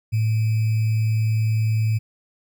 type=tone with sample-and-hold; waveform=sine; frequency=110 Hz; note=A2; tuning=in tune; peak=-17 dBFS; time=0.12-1.99 s; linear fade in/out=20 ms; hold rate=2450 Hz; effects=none